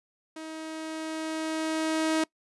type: tone with level ramp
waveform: sawtooth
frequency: 317.3 Hz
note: D#4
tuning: 34 cents sharp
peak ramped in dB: -34 to -19 dBFS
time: 0.36-2.24 s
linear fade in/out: 5 ms
effects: noise-tail reverb RT60 0.1 s tail -23 dB re dry + resampled to 24000 Hz